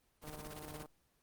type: noise with tremolo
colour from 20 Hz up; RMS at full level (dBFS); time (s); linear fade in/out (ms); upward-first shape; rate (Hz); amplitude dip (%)
pink; -47; 0.21-0.87; 50; square; 17; 60
type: click train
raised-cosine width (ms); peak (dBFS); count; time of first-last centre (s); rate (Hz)
1; -38; 95; 0.24-0.858; 152
effects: pink hiss -75 dBFS RMS until 1.22 s + Opus 24 kbps